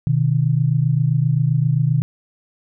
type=tone pair together; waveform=sine; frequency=126.08 / 153.7 Hz; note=B2 / D#3; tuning=+36 / -21 cents; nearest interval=minor third; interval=343 cents; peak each=-17 dBFS; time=0.07-2.02 s; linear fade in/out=0 ms; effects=none